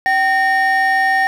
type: tone pair together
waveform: triangle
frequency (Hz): 770 / 1836.7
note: G5 / A#6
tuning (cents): -31 / -26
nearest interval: octave + minor third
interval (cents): 1505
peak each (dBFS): -12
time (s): 0.06-1.27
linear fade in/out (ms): 0
effects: tanh soft clip ceiling -6 dBFS + 8-bit